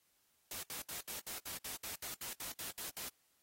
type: noise bursts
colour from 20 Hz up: white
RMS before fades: -44 dBFS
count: 14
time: 0.51-3.087 s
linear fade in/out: 2 ms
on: 120 ms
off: 69 ms
effects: white hiss -75 dBFS RMS until 3.42 s + AAC 48 kbps